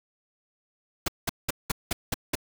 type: noise bursts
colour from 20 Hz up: pink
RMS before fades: -26 dBFS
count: 7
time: 1.06-2.354 s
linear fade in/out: 5 ms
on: 22 ms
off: 190 ms
effects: none